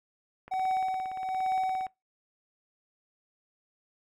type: click train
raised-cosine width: 0.5 ms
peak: -31 dBFS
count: 25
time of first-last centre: 0.48-1.867 s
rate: 17.3 Hz
type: tone with tremolo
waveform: triangle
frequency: 754 Hz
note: F#5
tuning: 32 cents sharp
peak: -23 dBFS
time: 0.51-1.87 s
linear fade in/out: 10 ms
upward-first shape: triangle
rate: 1.2 Hz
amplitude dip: 70%
effects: noise-tail reverb RT60 0.2 s tail -23 dB re dry